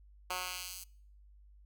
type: tone with high-pass filter sweep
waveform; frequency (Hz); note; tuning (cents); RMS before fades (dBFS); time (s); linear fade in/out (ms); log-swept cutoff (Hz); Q
10% pulse; 182.3; F#3; -25; -41; 0.3-0.84; 5; 860 to 7800; 0.72
effects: noise-tail reverb RT60 0.6 s tail -24 dB re dry + added 50 Hz sine -56 dBFS peak until 1.65 s